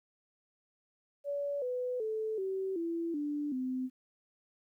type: tone with pitch steps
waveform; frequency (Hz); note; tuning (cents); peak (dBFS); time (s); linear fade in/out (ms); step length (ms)
sine; 570 / 499.1 / 437 / 382.6 / 335 / 293.4 / 256.9; C#5 / B4 / A4 / G4 / E4 / D4 / C4; +48 / +18 / -12 / -42 / +28 / -2 / -32; -32; 1.24-3.9; 50; 380
effects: 12-bit